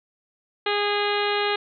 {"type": "harmonic tone with a mistuned harmonic", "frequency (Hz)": 411.1, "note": "G#4", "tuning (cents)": -18, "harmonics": [1, 2, 3, 4, 5, 6, 7, 8, 9, 10], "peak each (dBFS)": [-25, -28, -30, -31, -32, -33, -33, -34, -35, -35], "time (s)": [0.66, 1.56], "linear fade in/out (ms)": 5, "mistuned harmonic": 10, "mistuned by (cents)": -15, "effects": []}